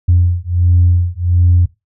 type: beating tone pair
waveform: sine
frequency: 87.31 / 88.71 Hz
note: F2 / F2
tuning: 0 / +28 cents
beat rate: 1.4 Hz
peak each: -11 dBFS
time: 0.08-1.66 s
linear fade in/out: 10 ms
effects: noise-tail reverb RT60 0.2 s tail -19 dB re dry + tanh soft clip ceiling -2 dBFS